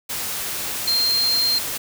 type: tone in noise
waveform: sine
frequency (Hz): 4186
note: C8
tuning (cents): 0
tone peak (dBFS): -17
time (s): 0.87-1.59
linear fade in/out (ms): 10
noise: white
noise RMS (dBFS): -27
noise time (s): 0.09-1.78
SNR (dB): +7
effects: none